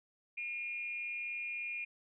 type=tone with frequency modulation; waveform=sine; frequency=2421 Hz; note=D#7; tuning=48 cents flat; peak=-37 dBFS; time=0.37-1.85 s; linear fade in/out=10 ms; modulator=260 Hz; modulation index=0.41; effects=none